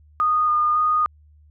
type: tone with vibrato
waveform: sine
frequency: 1226 Hz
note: D#6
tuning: 26 cents flat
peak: -16 dBFS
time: 0.2-1.06 s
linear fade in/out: 0 ms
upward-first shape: square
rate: 1.8 Hz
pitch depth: 12 cents each way
effects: added 75 Hz sine -49 dBFS peak until 1.5 s